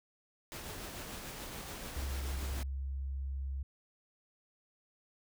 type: noise with tremolo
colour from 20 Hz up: pink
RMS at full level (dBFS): -43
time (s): 0.52-2.63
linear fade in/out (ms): 0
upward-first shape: triangle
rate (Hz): 6.9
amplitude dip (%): 30
type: tone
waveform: sine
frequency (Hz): 67.6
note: C#2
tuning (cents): -43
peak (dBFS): -35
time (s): 1.96-3.63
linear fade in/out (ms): 5
effects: none